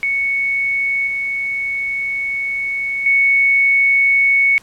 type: tone with level steps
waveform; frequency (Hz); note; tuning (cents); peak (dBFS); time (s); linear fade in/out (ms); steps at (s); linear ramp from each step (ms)
sine; 2217; C#7; 0; -15 / -18 / -10; 0.03-4.58; 0; 1.07 / 3.06; 2
effects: pink hiss -46 dBFS RMS until 4.62 s + low-pass 11000 Hz 12 dB/octave